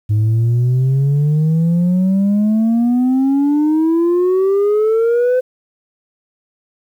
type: exponential sweep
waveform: sine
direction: up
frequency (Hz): 104.3 to 513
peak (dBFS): -8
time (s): 0.09-5.41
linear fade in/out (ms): 20
effects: tanh soft clip ceiling -10 dBFS + 8-bit